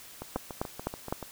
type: two click trains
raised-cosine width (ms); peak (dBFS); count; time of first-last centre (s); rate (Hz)
1; -23 / -15; 8 / 4; 0.22-1.227 / 0.36-1.125; 6.95 / 3.92
effects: white hiss -49 dBFS RMS until 1.31 s